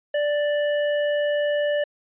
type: tone with hard clipping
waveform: triangle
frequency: 587.3 Hz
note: D5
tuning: in tune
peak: -22 dBFS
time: 0.14-1.84 s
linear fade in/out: 5 ms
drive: 17 dB
effects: resampled to 8000 Hz